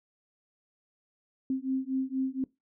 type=beating tone pair; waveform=sine; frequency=261.6 / 265.8 Hz; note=C4 / C4; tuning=0 / +27 cents; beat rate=4.2 Hz; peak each=-31 dBFS; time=1.5-2.44 s; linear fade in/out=2 ms; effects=noise-tail reverb RT60 0.2 s tail -21 dB re dry